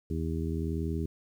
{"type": "harmonic tone", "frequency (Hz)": 80.8, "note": "E2", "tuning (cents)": -34, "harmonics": [1, 2, 3, 4, 5], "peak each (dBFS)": [-32, -35, -37, -38, -39], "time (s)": [0.1, 1.06], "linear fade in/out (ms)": 5, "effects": ["10-bit"]}